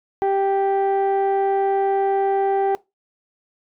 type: tone pair together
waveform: sine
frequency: 392 / 784 Hz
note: G4 / G5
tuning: 0 / 0 cents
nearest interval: octave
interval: 1200 cents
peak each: -17 dBFS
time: 0.22-2.75 s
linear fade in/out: 0 ms
effects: noise-tail reverb RT60 0.2 s tail -21 dB re dry + tanh soft clip ceiling -14 dBFS